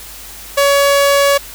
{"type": "tone", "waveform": "sawtooth", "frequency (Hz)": 563, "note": "C#5", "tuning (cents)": 27, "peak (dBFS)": -5, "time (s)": [0.57, 1.38], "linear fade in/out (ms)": 10, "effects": ["added 50 Hz sine -39 dBFS peak until 1.54 s", "white hiss -33 dBFS RMS until 1.54 s"]}